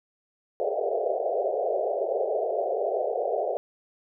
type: band-pass noise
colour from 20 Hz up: white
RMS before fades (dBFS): -27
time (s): 0.6-3.57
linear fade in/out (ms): 0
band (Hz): 390 to 730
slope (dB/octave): 96
effects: none